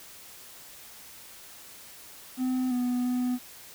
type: tone with pitch steps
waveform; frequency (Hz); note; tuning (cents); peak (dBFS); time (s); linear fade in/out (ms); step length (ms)
triangle; 255.9 / 247.3 / 249.1; C4 / B3 / B3; -38 / +3 / +15; -23; 2.37-3.39; 50; 340
effects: white hiss -48 dBFS RMS until 3.74 s